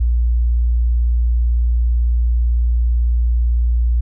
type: tone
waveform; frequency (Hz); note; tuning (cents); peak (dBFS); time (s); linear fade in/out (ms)
sine; 59; A#1; +22; -12; 0-4.01; 10
effects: none